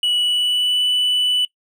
triangle tone with pitch glide, 2940 to 2978 Hz, F#7 to F#7, -12 to +11 cents, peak -14 dBFS, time 0.03-1.45 s, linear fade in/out 2 ms, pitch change +23 cents, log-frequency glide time 0.15-0.84 s, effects noise-tail reverb RT60 0.1 s tail -21 dB re dry

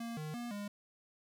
square tone with pitch steps, 232.5 / 153.8 / 239.1 / 204.3 Hz, A#3 / D#3 / A#3 / G#3, -4 / -20 / +44 / -28 cents, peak -40 dBFS, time 0-0.68 s, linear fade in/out 5 ms, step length 170 ms, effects none

